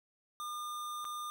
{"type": "tone with dropouts", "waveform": "square", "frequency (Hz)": 1207, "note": "D6", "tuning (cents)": 47, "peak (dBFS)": -39, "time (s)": [0.4, 1.3], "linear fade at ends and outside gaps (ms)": 0, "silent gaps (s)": [1.045, 1.051], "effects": []}